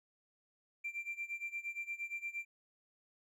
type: tone with tremolo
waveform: triangle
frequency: 2361 Hz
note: D7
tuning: 9 cents sharp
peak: -33 dBFS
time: 0.84-2.45 s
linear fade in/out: 10 ms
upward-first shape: sine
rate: 8.6 Hz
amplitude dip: 90%
effects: tanh soft clip ceiling -34 dBFS